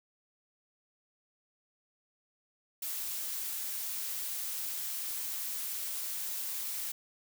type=noise; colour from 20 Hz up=blue; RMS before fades=-37 dBFS; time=2.82-6.92 s; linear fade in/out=5 ms; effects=none